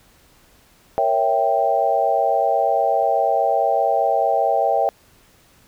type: chord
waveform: sine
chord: A# diminished seventh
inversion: none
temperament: equal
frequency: 466.2 / 554.4 / 659.3 / 784 Hz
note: A#4 / C#5 / E5 / G5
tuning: 0 / 0 / 0 / 0 cents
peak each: -25 / -22 / -20 / -19 dBFS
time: 0.98-4.89 s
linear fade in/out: 0 ms
effects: pink hiss -54 dBFS RMS until 5.67 s